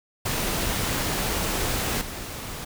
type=noise with level steps; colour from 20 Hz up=pink; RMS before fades=-26 / -35 dBFS; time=0.25-2.65 s; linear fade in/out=10 ms; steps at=2.01 s; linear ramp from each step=5 ms; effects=none